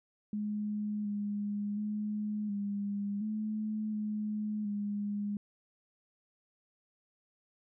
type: tone with pitch steps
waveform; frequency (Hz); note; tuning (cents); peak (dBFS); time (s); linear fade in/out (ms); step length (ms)
sine; 209.5 / 205.4 / 210.5 / 202.2 / 214.8 / 211.8 / 205; G#3 / G#3 / G#3 / G#3 / A3 / G#3 / G#3; +15 / -19 / +24 / -46 / -41 / +34 / -22; -32; 0.33-5.37; 2; 720
effects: none